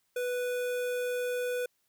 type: tone with notch filter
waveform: square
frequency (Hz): 493.9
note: B4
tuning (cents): 0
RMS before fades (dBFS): -32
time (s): 0.16-1.66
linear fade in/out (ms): 5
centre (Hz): 4800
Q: 1.5
effects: white hiss -75 dBFS RMS until 1.88 s